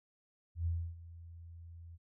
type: tone with ADSR envelope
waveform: sine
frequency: 84.2 Hz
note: E2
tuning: 37 cents sharp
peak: -30 dBFS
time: 0.55-1.98 s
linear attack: 110 ms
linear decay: 290 ms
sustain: -18 dB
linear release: 35 ms
effects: none